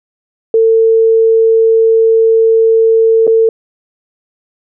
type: tone with dropouts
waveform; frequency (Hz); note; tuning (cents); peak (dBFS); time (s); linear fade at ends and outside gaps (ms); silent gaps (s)
sine; 450; A4; +39; -5; 0.54-3.49; 2; 3.269-3.276
effects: none